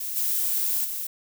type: noise with level steps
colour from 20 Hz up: violet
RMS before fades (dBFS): -31 / -25 / -31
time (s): 0-1.07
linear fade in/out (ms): 5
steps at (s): 0.16 / 0.84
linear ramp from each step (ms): 10
effects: none